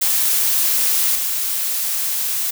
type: noise with level steps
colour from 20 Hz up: blue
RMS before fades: -17 / -21 dBFS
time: 0.01-2.51 s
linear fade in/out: 10 ms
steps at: 1.15 s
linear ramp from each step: 5 ms
effects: none